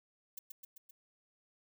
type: noise with echo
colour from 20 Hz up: violet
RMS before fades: -44 dBFS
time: 0.37-0.39 s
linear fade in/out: 5 ms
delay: 130 ms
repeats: 4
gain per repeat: -3 dB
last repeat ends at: 0.91 s
effects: none